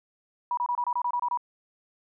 sine tone bursts, 971 Hz, B5, 30 cents flat, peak -24 dBFS, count 10, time 0.51-1.374 s, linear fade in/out 2 ms, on 63 ms, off 26 ms, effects none

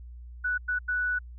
sine tone bursts at uneven times, 1480 Hz, F#6, in tune, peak -25 dBFS, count 3, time 0.44-0.58 / 0.68-0.79 / 0.88-1.19 s, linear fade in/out 10 ms, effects added 60 Hz sine -41 dBFS peak until 1.38 s

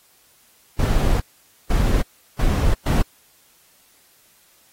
brown noise bursts at uneven times, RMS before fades -17 dBFS, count 4, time 0.79-1.2 / 1.7-2.02 / 2.39-2.74 / 2.86-3.02 s, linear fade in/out 5 ms, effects white hiss -56 dBFS RMS until 4.72 s + AAC 48 kbps

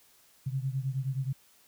sine beating tone pair, 130.7 / 140.2 Hz, C3 / C#3, -1 / +20 cents, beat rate 9.5 Hz, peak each -31 / -34 dBFS, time 0.46-1.33 s, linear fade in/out 10 ms, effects white hiss -62 dBFS RMS until 1.67 s

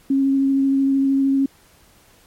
sine tone with vibrato, 272.1 Hz, C#4, 32 cents flat, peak -14 dBFS, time 0.1-1.46 s, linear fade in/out 5 ms, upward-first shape triangle, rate 13 Hz, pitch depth 13 cents each way, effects pink hiss -53 dBFS RMS until 2.26 s + MP3 64 kbps

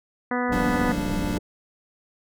harmonic tone, 246.9 Hz, B3, in tune, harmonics 1 / 2 / 3 / 4 / 5 / 6 / 7 / 8, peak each -26 / -29 / -31 / -32 / -33 / -34 / -34 / -35 dBFS, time 0.31-0.92 s, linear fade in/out 2 ms
pink low-pass noise, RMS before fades -30 dBFS, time 0.49-1.39 s, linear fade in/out 10 ms, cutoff 510 Hz, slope 24 dB/octave
square chord, G minor seventh, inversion third, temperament equal, 174.61 / 196 / 233.1 / 293.7 Hz, F3 / G3 / Bb3 / D4, 0 / 0 / 0 / 0 cents, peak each -34 / -31 / -34 / -30 dBFS, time 0.52-1.38 s, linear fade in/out 5 ms
effects none

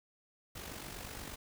pink noise with amplitude modulation, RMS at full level -43 dBFS, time 0.55-1.36 s, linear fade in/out 10 ms, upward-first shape sine, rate 48.5 Hz, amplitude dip 55%, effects none

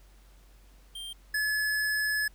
square tone pair in turn, 3175 / 1710.8 Hz, G7 / A6, +21 / -49 cents, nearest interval major seventh, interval 1070 cents, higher first, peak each -38 / -27 dBFS, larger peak second, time 0.95-1.13 / 1.34-2.28 s, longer second, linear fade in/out 5 ms, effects added 47 Hz sine -53 dBFS peak until 2.34 s + pink hiss -63 dBFS RMS until 2.34 s

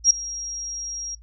sine tone with ADSR envelope, 5630 Hz, F8, 13 cents sharp, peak -9 dBFS, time 0.04-1.15 s, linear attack 65 ms, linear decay 4 ms, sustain -20 dB, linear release 4 ms, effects noise-tail reverb RT60 0.1 s tail -20 dB re dry + added 56 Hz sine -44 dBFS peak until 1.22 s

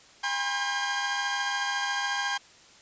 sawtooth tone cluster, 809 / 982 / 1063 / 1604 Hz, G#5 / B5 / C6 / G6, -46 / -10 / +27 / +39 cents, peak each -29 / -33 / -32 / -26 dBFS, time 0.23-2.38 s, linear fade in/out 10 ms, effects white hiss -54 dBFS RMS until 2.81 s + resampled to 16000 Hz

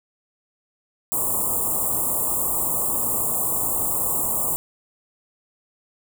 white band-stop noise, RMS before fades -23 dBFS, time 1.12-4.56 s, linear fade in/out 0 ms, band 1200 to 7300 Hz, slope 96 dB/octave, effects none

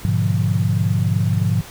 sine chord, G# diminished seventh, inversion none, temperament equal, 103.83 / 123.47 / 146.83 / 174.61 Hz, G#2 / B2 / D3 / F3, 0 / 0 / 0 / 0 cents, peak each -18 / -22 / -23 / -22 dBFS, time 0.05-1.61 s, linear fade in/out 0 ms, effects pink hiss -38 dBFS RMS until 1.7 s

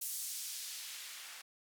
blue noise with band-pass filter sweep, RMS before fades -44 dBFS, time 0.01-1.42 s, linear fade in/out 10 ms, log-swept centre 9700 to 1400 Hz, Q 0.74, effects none

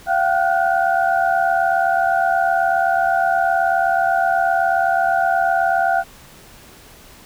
sine tone cluster, 688 / 767 / 1439 / 1507 Hz, F5 / G5 / F#6 / F#6, -26 / -38 / -49 / +31 cents, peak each -18 / -18 / -23 / -26 dBFS, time 0.06-6.04 s, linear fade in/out 50 ms, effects pink hiss -44 dBFS RMS until 7.25 s

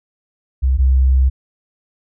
sine tone pair in turn, 65.41 / 65.41 Hz, C2 / C2, 0 / 0 cents, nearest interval unison, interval 0 cents, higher neither, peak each -11 / -9 dBFS, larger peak second, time 0.62-0.78 / 0.78-1.3 s, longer second, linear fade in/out 20 ms, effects none

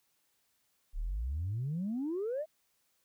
sine exponential sweep, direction up, 33.15 to 648 Hz, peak -31 dBFS, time 0.93-2.46 s, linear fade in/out 50 ms, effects tanh soft clip ceiling -29 dBFS + white hiss -75 dBFS RMS until 3.04 s

